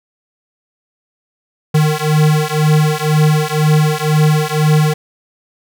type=beating tone pair; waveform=square; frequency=152.2 / 154.2 Hz; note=D#3 / D#3; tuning=-38 / -15 cents; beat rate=2 Hz; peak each=-14 dBFS; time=1.74-4.94 s; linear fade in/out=10 ms; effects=none